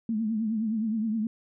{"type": "tone with vibrato", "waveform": "sine", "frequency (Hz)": 220, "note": "A3", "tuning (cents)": 0, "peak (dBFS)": -25, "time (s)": [0.09, 1.27], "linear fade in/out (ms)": 2, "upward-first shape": "triangle", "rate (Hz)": 9.6, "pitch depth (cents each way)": 98, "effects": []}